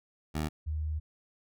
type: tone pair in turn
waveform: 15% pulse / sine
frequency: 77.1 / 77.1 Hz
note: D#2 / D#2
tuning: -15 / -15 cents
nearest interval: unison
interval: 0 cents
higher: neither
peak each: -24 / -30 dBFS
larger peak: first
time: 0.34-0.49 / 0.66-1 s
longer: second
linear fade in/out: 20 ms
effects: none